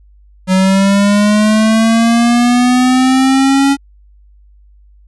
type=linear sweep; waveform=square; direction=up; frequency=185.5 to 279.1 Hz; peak=-8 dBFS; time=0.47-3.77 s; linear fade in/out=50 ms; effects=added 50 Hz sine -41 dBFS peak until 5.07 s + resampled to 24000 Hz